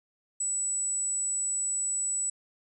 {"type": "tone", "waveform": "sine", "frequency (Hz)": 7900, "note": "B8", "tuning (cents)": 0, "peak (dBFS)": -27, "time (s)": [0.4, 2.3], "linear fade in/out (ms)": 5, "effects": []}